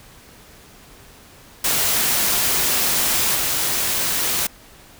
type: noise with level steps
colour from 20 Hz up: white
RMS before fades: -19 / -21 dBFS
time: 1.64-4.47 s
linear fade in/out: 5 ms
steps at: 3.35 s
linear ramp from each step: 10 ms
effects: pink hiss -46 dBFS RMS until 4.99 s